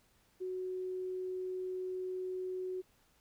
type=tone; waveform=sine; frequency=370 Hz; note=F#4; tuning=in tune; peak=-36 dBFS; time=0.4-2.82 s; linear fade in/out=20 ms; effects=pink hiss -70 dBFS RMS until 3.2 s